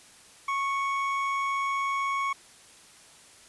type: tone pair together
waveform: triangle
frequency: 1100 / 2226 Hz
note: C#6 / C#7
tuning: -14 / +7 cents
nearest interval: octave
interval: 1221 cents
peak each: -25 / -31 dBFS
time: 0.48-2.33 s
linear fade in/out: 5 ms
effects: white hiss -53 dBFS RMS until 3.48 s + resampled to 24000 Hz